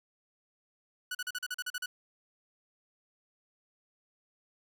sawtooth tone bursts, 1477 Hz, F#6, 3 cents flat, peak -30 dBFS, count 10, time 1.11-1.86 s, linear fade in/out 5 ms, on 39 ms, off 40 ms, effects none

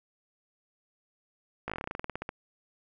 slowing click train, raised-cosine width 0.5 ms, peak -19 dBFS, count 17, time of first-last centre 1.68-2.291 s, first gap 17 ms, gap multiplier 1.1, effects none

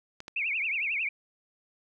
clicks, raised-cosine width 0.2 ms, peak -23 dBFS, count 2, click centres 0.204 / 0.281 s
sine tone with vibrato, 2427 Hz, D#7, 44 cents flat, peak -27 dBFS, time 0.36-1.09 s, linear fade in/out 5 ms, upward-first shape triangle, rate 11 Hz, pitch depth 240 cents each way
effects none

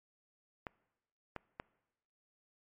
clicks, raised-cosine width 0.5 ms, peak -25 dBFS, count 3, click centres 0.668 / 1.363 / 1.599 s, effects noise-tail reverb RT60 1.0 s tail -23 dB re dry + MP3 32 kbps

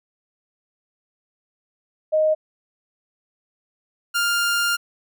sine / sawtooth tone pair in turn, 622.3 / 1401.9 Hz, D#5 / F6, 0 / +6 cents, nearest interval octave + major second, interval 1406 cents, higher second, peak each -15 dBFS, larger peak neither, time 2.12-2.35 / 4.14-4.77 s, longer second, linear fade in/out 20 ms, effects none

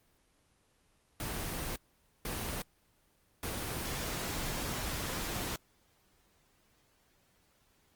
pink noise bursts at uneven times, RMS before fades -37 dBFS, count 3, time 1.2-1.76 / 2.25-2.62 / 3.43-5.56 s, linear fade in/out 2 ms, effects pink hiss -70 dBFS RMS until 7.95 s + Opus 24 kbps

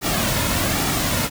pink noise with flanger, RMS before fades -21 dBFS, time 0.01-1.3 s, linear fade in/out 50 ms, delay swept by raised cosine 1.9 to 2.59 ms, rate 1.2 Hz, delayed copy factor -0.5, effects none

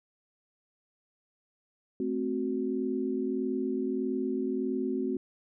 sine chord, F# diminished, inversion first, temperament equal, 220 / 261.6 / 370 Hz, A3 / C4 / F#4, 0 / 0 / 0 cents, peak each -35 / -31 / -32 dBFS, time 2-5.17 s, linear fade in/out 2 ms, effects none

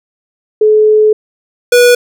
sine / square tone pair in turn, 428.7 / 487.3 Hz, A4 / B4, -45 / -23 cents, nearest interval major second, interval 222 cents, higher second, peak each -4 dBFS, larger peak neither, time 0.61-1.13 / 1.72-1.95 s, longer first, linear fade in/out 5 ms, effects none

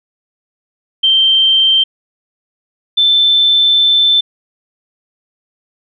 sine tone pair in turn, 3136 / 3536 Hz, G7 / A7, 0 / +8 cents, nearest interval major second, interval 208 cents, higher second, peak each -7 dBFS, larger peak neither, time 1.03-1.84 / 2.97-4.21 s, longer second, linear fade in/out 10 ms, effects none

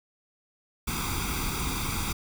pink noise with comb filter, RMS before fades -30 dBFS, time 0.87-2.13 s, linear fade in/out 10 ms, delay 0.84 ms, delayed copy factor +0.85, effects none

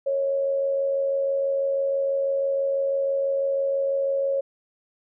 sine tone with amplitude modulation, 549 Hz, C#5, 17 cents flat, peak -19 dBFS, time 0.06-4.41 s, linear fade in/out 10 ms, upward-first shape sine, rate 86.1 Hz, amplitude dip 40%, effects none

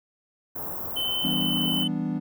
white band-stop noise, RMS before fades -33 dBFS, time 0.55-1.84 s, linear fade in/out 10 ms, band 1100 to 16000 Hz, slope 24 dB/octave
triangle tone with pitch glide, 3052 to 3031 Hz, G7 to F#7, -47 to +41 cents, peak -24 dBFS, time 0.96-1.88 s, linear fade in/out 10 ms, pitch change -12 cents, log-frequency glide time 1.25-1.49 s
triangle chord, E minor seventh, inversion none, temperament equal, 164.81 / 196 / 246.9 / 293.7 Hz, E3 / G3 / B3 / D4, 0 / 0 / 0 / 0 cents, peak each -29 / -29 / -28 / -30 dBFS, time 1.23-2.2 s, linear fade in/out 20 ms
effects none

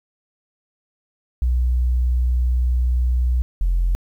sine tone pair in turn, 61.74 / 43.66 Hz, B1 / F1, 0 / 0 cents, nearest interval tritone, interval 600 cents, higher first, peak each -14 dBFS, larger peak neither, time 1.42-3.42 / 3.61-3.95 s, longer first, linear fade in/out 0 ms, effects tanh soft clip ceiling -12 dBFS + 9-bit

